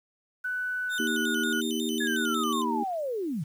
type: tone with pitch glide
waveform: sine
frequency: 1494 to 1449.8 Hz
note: F#6 to F#6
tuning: +16 to -36 cents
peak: -28 dBFS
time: 0.44-1.61 s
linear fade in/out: 10 ms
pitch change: -52 cents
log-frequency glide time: 0.86-1.33 s
type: tone with vibrato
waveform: sawtooth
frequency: 3322 Hz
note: G#7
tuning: in tune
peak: -31 dBFS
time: 0.89-2.65 s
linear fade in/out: 50 ms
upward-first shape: square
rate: 5.5 Hz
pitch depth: 160 cents each way
type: harmonic tone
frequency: 78.5 Hz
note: D#2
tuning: 16 cents sharp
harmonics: 3 / 4 / 5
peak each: -30 / -32 / -34 dBFS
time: 0.99-2.84 s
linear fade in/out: 10 ms
type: linear sweep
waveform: sine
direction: down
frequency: 1717 to 130.81 Hz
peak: -28 dBFS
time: 2-3.44 s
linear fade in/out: 10 ms
effects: 9-bit